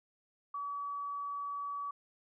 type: tone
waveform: sine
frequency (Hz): 1141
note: C#6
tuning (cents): +50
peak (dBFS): -36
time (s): 0.54-1.91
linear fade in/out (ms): 5
effects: none